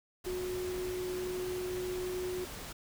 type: tone in noise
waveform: sine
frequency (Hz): 365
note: F#4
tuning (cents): -24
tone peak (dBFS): -34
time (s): 0.26-2.45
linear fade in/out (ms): 10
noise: pink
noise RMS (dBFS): -44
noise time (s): 0.24-2.73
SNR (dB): +7
effects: none